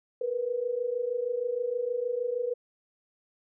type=tone pair together; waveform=sine; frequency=467.8 / 494.2 Hz; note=A#4 / B4; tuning=+6 / +1 cents; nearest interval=minor second; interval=95 cents; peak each=-32 / -29 dBFS; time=0.21-2.54 s; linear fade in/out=5 ms; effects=none